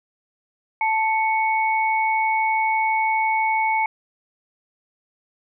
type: tone pair together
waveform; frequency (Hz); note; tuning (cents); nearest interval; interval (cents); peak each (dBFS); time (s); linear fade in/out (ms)
sine; 880 / 2217; A5 / C#7; 0 / 0; octave + major third; 1600; -19 / -23; 0.81-3.86; 2
effects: none